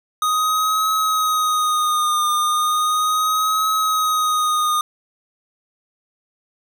square tone with vibrato, 1244.5 Hz, D#6, in tune, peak -17 dBFS, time 0.22-4.81 s, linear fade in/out 2 ms, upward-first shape triangle, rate 0.36 Hz, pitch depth 48 cents each way, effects none

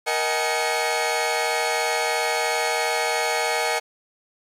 sawtooth tone cluster, 470.9 / 626 / 766 / 849 / 2198 Hz, A#4 / D#5 / G5 / G#5 / C#7, +18 / +10 / -40 / +38 / -15 cents, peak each -24 dBFS, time 0.06-3.8 s, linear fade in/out 20 ms, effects low-pass 11000 Hz 12 dB/octave + 9-bit

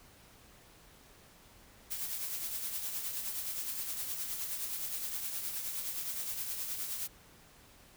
blue noise with tremolo, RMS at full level -36 dBFS, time 1.9-7.08 s, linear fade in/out 20 ms, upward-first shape triangle, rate 9.6 Hz, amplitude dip 50%, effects pink hiss -59 dBFS RMS until 7.96 s

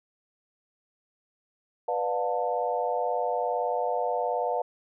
sine chord, B half-diminished seventh, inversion none, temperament just, 493.9 / 592.7 / 711.2 / 889 Hz, B4 / D5 / F5 / A5, 0 / +16 / +31 / +18 cents, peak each -30 / -32 / -29 / -32 dBFS, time 1.88-4.62 s, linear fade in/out 5 ms, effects none

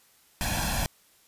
pink noise with comb filter, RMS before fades -28 dBFS, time 0.41-0.86 s, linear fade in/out 0 ms, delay 1.2 ms, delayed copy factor +0.85, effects white hiss -61 dBFS RMS until 1.27 s + resampled to 32000 Hz

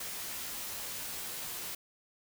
white noise with comb filter, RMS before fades -40 dBFS, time 0-1.75 s, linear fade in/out 5 ms, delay 15 ms, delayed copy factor -0.95, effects none

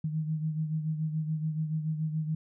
sine beating tone pair, 155.56 / 162.56 Hz, D#3 / E3, 0 / -24 cents, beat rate 7 Hz, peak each -29 / -37 dBFS, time 0.04-2.35 s, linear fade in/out 5 ms, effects none

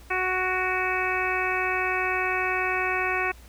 harmonic tone with a mistuned harmonic, 370 Hz, F#4, in tune, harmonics 1 / 2 / 3 / 4 / 5 / 6 / 7, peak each -31 / -31 / -31 / -31 / -31 / -31 / -31 dBFS, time 0.1-3.32 s, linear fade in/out 10 ms, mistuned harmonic 6, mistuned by +29 cents, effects added 60 Hz sine -46 dBFS peak until 3.48 s + pink hiss -53 dBFS RMS until 3.48 s

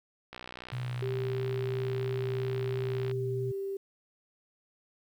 click train, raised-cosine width 0.3 ms, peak -26 dBFS, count 173, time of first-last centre 0.33-3.113 s, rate 61.8 Hz
sine tone with vibrato, 123.47 Hz, B2, in tune, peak -32 dBFS, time 0.72-3.52 s, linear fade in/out 10 ms, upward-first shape sine, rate 3 Hz, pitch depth 9 cents each way
sine tone, 392 Hz, G4, in tune, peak -32 dBFS, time 1.02-3.77 s, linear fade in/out 5 ms
effects 10-bit

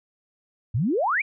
sine exponential sweep, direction up, 98 to 2474 Hz, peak -20 dBFS, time 0.74-1.22 s, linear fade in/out 10 ms, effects none

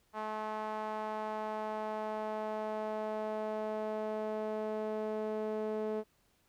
sawtooth tone with band-pass filter sweep, 215.5 Hz, A3, 36 cents flat, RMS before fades -37 dBFS, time 0.13-6.04 s, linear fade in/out 50 ms, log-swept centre 950 to 480 Hz, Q 2.2, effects pink hiss -72 dBFS RMS until 6.48 s

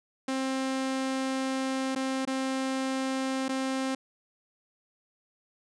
sawtooth tone with dropouts, 264.7 Hz, C4, 20 cents sharp, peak -24 dBFS, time 0.28-3.95 s, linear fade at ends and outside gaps 5 ms, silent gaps 1.951-1.959 / 2.252-2.273 / 3.483-3.491 s, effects resampled to 22050 Hz

